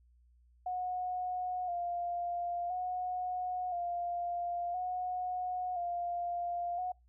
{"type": "tone with vibrato", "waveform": "sine", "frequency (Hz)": 714, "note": "F5", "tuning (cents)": 38, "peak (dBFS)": -33, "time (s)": [0.66, 6.92], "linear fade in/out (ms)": 5, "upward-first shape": "square", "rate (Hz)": 0.49, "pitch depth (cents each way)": 36, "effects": ["noise-tail reverb RT60 0.2 s tail -25 dB re dry", "added 60 Hz sine -62 dBFS peak until 7.08 s"]}